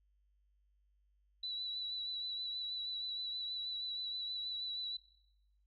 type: tone with vibrato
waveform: sine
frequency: 3949 Hz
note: B7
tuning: 1 cent flat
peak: -38 dBFS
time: 1.43-4.97 s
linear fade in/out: 5 ms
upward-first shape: triangle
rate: 6.3 Hz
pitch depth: 31 cents each way
effects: noise-tail reverb RT60 0.9 s tail -21 dB re dry + added 50 Hz sine -70 dBFS peak until 5.66 s